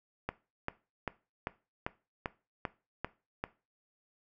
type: click train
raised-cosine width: 0.5 ms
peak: -18 dBFS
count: 9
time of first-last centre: 0.29-3.44 s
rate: 2.54 Hz
effects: noise-tail reverb RT60 0.3 s tail -18 dB re dry